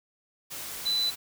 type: tone in noise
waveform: sine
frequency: 3995 Hz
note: B7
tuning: 19 cents sharp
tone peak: -24 dBFS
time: 0.85-1.11 s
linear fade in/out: 20 ms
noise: white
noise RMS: -38 dBFS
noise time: 0.5-1.16 s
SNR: +11 dB
effects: none